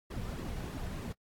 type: noise with flanger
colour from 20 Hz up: brown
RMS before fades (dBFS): -39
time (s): 0.1-1.13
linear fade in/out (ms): 10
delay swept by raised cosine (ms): 1.3 to 3.7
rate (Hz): 3.3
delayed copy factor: -0.6
effects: noise-tail reverb RT60 0.1 s tail -26 dB re dry + AAC 64 kbps